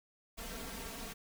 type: noise with comb filter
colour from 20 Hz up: pink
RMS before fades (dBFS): -44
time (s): 0.37-1.14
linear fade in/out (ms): 20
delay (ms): 4.4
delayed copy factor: +1
effects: none